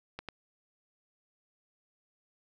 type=clicks; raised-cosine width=0.3 ms; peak=-23 / -23 dBFS; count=2; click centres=0.19 / 0.287 s; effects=none